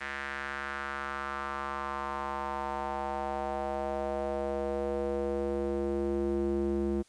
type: tone with band-pass filter sweep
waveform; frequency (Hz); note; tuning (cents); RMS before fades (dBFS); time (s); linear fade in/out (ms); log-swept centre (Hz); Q
square; 69.3; C#2; 0; -33; 0-7.03; 20; 1800 to 300; 2.9
effects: white hiss -63 dBFS RMS until 7.08 s + resampled to 22050 Hz